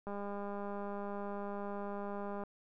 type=click train; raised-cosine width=1 ms; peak=-29 dBFS; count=479; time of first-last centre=0.07-2.436 s; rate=202 Hz; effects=none